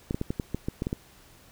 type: clicks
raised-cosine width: 3 ms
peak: -15 dBFS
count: 10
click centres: 0.109 / 0.145 / 0.214 / 0.305 / 0.398 / 0.546 / 0.685 / 0.821 / 0.869 / 0.929 s
effects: pink hiss -55 dBFS RMS until 1.51 s